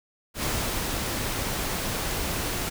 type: noise with ADSR envelope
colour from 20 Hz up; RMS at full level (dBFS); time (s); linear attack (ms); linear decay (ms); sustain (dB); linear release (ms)
pink; -27; 0.34-2.7; 91; 380; -2; 15
effects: none